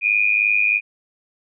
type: tone with amplitude modulation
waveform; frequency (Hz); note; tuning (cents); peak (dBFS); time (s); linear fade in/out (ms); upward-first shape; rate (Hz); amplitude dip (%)
sine; 2442; D#7; -33; -11; 0.01-0.81; 50; sine; 103; 80
effects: none